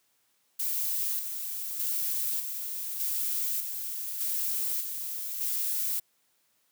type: noise with tremolo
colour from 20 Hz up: violet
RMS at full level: -30 dBFS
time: 0.59-6 s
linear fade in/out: 10 ms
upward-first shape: square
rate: 0.83 Hz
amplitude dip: 45%
effects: white hiss -71 dBFS RMS until 6.71 s + high-pass 100 Hz 12 dB/octave